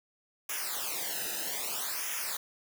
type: noise with flanger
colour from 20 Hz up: white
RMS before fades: -35 dBFS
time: 0.49-2.37 s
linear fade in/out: 5 ms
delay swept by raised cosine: 0.23 to 0.91 ms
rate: 0.62 Hz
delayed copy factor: -0.9
effects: none